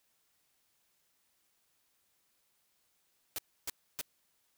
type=noise bursts; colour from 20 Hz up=white; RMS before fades=-37 dBFS; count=3; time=3.36-4.012 s; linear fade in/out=0 ms; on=24 ms; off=290 ms; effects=white hiss -75 dBFS RMS until 4.57 s